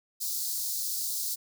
white high-pass noise, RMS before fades -32 dBFS, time 0.2-1.36 s, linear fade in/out 20 ms, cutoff 4100 Hz, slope 48 dB/octave, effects none

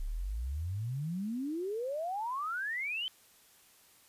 sine exponential sweep, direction up, 32.55 to 3136 Hz, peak -33 dBFS, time 0-3.08 s, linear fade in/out 0 ms, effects white hiss -62 dBFS RMS until 4.08 s + resampled to 32000 Hz

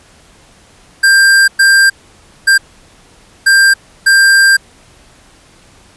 square tone bursts at uneven times, 1589 Hz, G6, 23 cents sharp, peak -5 dBFS, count 5, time 1.03-1.48 / 1.59-1.9 / 2.47-2.58 / 3.46-3.74 / 4.06-4.57 s, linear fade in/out 10 ms, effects pink hiss -44 dBFS RMS until 5.96 s + resampled to 24000 Hz

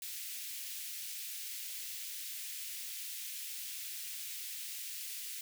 white high-pass noise, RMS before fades -43 dBFS, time 0.02-5.41 s, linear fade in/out 2 ms, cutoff 2100 Hz, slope 24 dB/octave, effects none

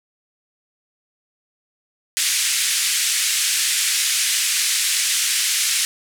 white band-pass noise, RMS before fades -20 dBFS, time 2.17-5.85 s, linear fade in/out 0 ms, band 1800 to 10000 Hz, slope 24 dB/octave, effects none

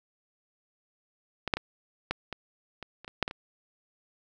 clicks, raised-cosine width 0.3 ms, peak -15 / -7 / -16 / -12 / -19 / -23 / -29 / -22 / -8 / -16 / -23 dBFS, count 11, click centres 1.477 / 1.538 / 1.57 / 2.11 / 2.327 / 2.827 / 3.046 / 3.079 / 3.227 / 3.279 / 3.311 s, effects none

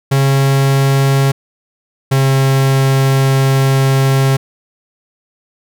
45% pulse tone pair in turn, 136.7 / 134.9 Hz, C#3 / C#3, -24 / -47 cents, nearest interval unison, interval 23 cents, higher first, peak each -9 dBFS, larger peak neither, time 0.11-1.32 / 2.11-4.37 s, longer second, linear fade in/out 10 ms, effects none

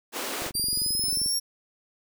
pink high-pass noise, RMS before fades -32 dBFS, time 0.12-0.52 s, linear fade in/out 50 ms, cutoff 290 Hz, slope 24 dB/octave
click train, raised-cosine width 3 ms, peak -27 dBFS, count 20, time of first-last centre 0.42-1.261 s, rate 22.6 Hz
20% pulse exponential sweep, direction up, 4699 to 5588 Hz, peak -19 dBFS, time 0.54-1.4 s, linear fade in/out 20 ms
effects none

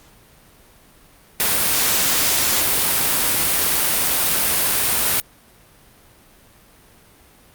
white noise, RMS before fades -18 dBFS, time 1.4-5.2 s, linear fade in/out 0 ms, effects pink hiss -50 dBFS RMS until 7.54 s + Opus 48 kbps

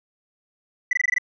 sine tone bursts, 1986 Hz, B6, 9 cents sharp, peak -14 dBFS, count 7, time 0.91-1.183 s, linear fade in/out 5 ms, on 21 ms, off 21 ms, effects tanh soft clip ceiling -15 dBFS

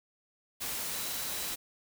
sine tone in noise, 3951 Hz, B7, in tune, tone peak -46 dBFS, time 0.92-1.55 s, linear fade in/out 20 ms, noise white, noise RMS -36 dBFS, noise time 0.6-1.56 s, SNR -13 dB, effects none

